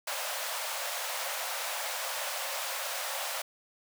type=high-pass noise; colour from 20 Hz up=pink; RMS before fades=-35 dBFS; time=0.07-3.42 s; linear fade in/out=5 ms; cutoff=520 Hz; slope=96 dB/octave; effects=none